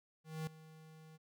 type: tone with ADSR envelope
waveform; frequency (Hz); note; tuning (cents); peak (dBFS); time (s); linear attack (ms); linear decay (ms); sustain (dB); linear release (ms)
square; 158.1; D#3; +28; -38; 0.24-1.18; 230; 4; -18; 27
effects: none